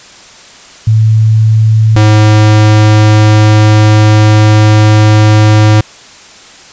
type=tone pair in turn; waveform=sine / square; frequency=110 / 106.99 Hz; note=A2 / A2; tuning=0 / -48 cents; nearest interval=unison; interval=48 cents; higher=first; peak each=-3 dBFS; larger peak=neither; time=0.87-1.96 / 1.96-5.81 s; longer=second; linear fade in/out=5 ms; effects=white hiss -34 dBFS RMS until 6.72 s + resampled to 16000 Hz